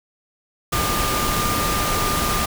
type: tone in noise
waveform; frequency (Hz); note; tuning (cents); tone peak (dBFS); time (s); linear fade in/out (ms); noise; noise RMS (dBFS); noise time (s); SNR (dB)
sine; 1203; D6; +41; -24; 0.72-2.46; 10; pink; -22; 0.72-2.46; -5
effects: none